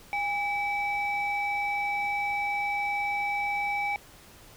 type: tone pair together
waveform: sine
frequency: 814.1 / 2300 Hz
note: G#5 / D7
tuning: -35 / -37 cents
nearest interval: octave + tritone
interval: 1798 cents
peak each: -28 dBFS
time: 0.13-3.96 s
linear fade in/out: 0 ms
effects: tanh soft clip ceiling -21 dBFS + pink hiss -52 dBFS RMS until 4.56 s